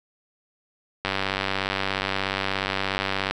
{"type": "click train", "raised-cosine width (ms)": 0.3, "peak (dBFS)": -8, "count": 220, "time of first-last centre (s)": [1.05, 3.31], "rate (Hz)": 96.9, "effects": []}